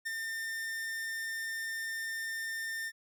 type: tone with ADSR envelope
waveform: 45% pulse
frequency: 1805 Hz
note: A6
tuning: 44 cents sharp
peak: -32 dBFS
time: 0.05-2.92 s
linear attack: 18 ms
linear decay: 18 ms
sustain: -3 dB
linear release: 47 ms
effects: none